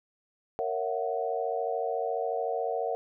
sine chord, F# dominant seventh, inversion first, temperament just, 462.5 / 555 / 666 / 740 Hz, A#4 / C#5 / E5 / F#5, -14 / +2 / +18 / 0 cents, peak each -32 / -35 / -34 / -33 dBFS, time 0.59-2.95 s, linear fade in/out 0 ms, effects none

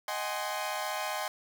sawtooth chord, Ab dominant seventh, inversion second, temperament equal with one note detuned, 622.3 / 755.5 / 830.6 / 1046.5 Hz, Eb5 / Gb5 / Ab5 / C6, 0 / +36 / 0 / 0 cents, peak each -34 dBFS, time 0.08-1.28 s, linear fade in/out 2 ms, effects 9-bit

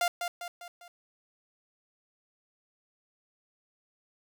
sawtooth tone with echo, 698.5 Hz, F5, in tune, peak -21 dBFS, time 0.01-0.08 s, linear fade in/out 2 ms, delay 200 ms, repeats 4, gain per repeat -6 dB, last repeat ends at 0.88 s, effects none

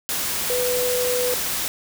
sine tone in noise, 496 Hz, B4, 7 cents sharp, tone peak -21 dBFS, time 0.5-1.34 s, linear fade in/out 0 ms, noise white, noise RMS -25 dBFS, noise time 0.09-1.68 s, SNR +1 dB, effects none

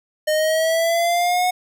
square exponential sweep, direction up, 611 to 733 Hz, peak -17 dBFS, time 0.27-1.51 s, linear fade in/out 10 ms, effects none

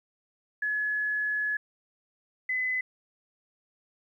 sine tone pair in turn, 1700 / 2018 Hz, G#6 / B6, +40 / +37 cents, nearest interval minor third, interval 297 cents, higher second, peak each -26 dBFS, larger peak neither, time 0.62-1.57 / 2.49-2.81 s, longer first, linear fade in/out 5 ms, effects 11-bit

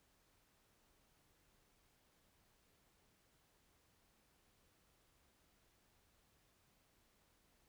silence, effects pink hiss -75 dBFS RMS until 7.68 s

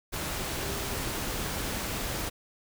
sine tone in noise, 397.8 Hz, G4, 25 cents sharp, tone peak -41 dBFS, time 0.6-0.98 s, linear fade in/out 20 ms, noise pink, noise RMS -33 dBFS, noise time 0.12-2.3 s, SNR -11 dB, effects none

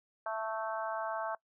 harmonic tone with a mistuned harmonic, 221 Hz, A3, 8 cents sharp, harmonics 3 / 4 / 5 / 6 / 7, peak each -37 / -39 / -41 / -43 / -44 dBFS, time 0.26-1.35 s, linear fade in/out 2 ms, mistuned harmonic 6, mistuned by -20 cents, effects noise-tail reverb RT60 0.1 s tail -22 dB re dry

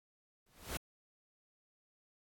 pink noise with exponential growth, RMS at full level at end -36 dBFS, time 0.46-0.77 s, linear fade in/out 5 ms, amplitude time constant 66 ms, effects AAC 64 kbps

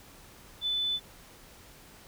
sine tone, 3500 Hz, A7, 10 cents flat, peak -27 dBFS, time 0.61-1 s, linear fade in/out 50 ms, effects pink hiss -53 dBFS RMS until 2.07 s

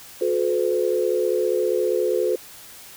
sine tone cluster, 361 / 431.2 / 506 Hz, F#4 / A4 / B4, -43 / -35 / +42 cents, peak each -23 dBFS, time 0.21-2.36 s, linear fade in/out 5 ms, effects white hiss -43 dBFS RMS until 2.96 s

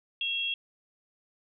sine tone pair together, 2724 / 3283 Hz, F7 / G#7, -44 / -21 cents, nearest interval minor third, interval 323 cents, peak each -32 / -30 dBFS, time 0.21-0.54 s, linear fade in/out 2 ms, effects none

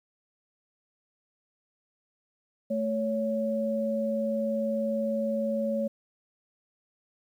sine tone pair together, 220 / 559.2 Hz, A3 / C#5, 0 / +15 cents, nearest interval octave + major third, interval 1615 cents, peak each -29 / -28 dBFS, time 2.7-5.88 s, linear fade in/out 10 ms, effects 10-bit

